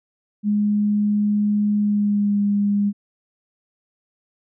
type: tone with pitch glide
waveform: sine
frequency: 207.7 to 203.4 Hz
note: G#3 to G#3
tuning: 0 to -36 cents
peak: -16 dBFS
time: 0.43-2.93 s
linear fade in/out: 50 ms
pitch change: -36 cents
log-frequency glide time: 1.78-2.41 s
effects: none